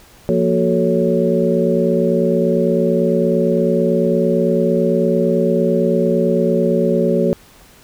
sine tone cluster, 173 / 233.1 / 370.6 / 439.5 / 556 Hz, F3 / A#3 / F#4 / A4 / C#5, -16 / 0 / +3 / -2 / +5 cents, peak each -19 dBFS, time 0.29-7.33 s, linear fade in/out 0 ms, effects pink hiss -46 dBFS RMS until 7.83 s

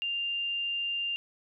sine tone, 2794 Hz, F7, in tune, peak -29 dBFS, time 0.02-1.16 s, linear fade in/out 0 ms, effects none

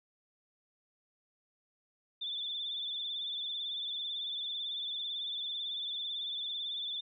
sine tone with vibrato, 3520 Hz, A7, in tune, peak -35 dBFS, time 2.21-7.01 s, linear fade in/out 10 ms, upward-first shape triangle, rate 18 Hz, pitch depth 61 cents each way, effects none

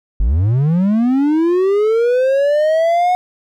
triangle linear sweep, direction up, 43.25 to 733 Hz, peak -9 dBFS, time 0.2-3.15 s, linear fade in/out 0 ms, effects none

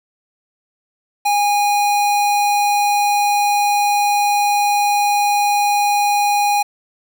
square tone, 820 Hz, G#5, 22 cents flat, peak -14 dBFS, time 1.25-6.63 s, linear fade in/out 10 ms, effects 7-bit

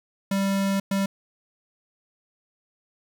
square tone bursts at uneven times, 196 Hz, G3, in tune, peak -22 dBFS, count 2, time 0.31-0.8 / 0.91-1.06 s, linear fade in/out 5 ms, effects 9-bit

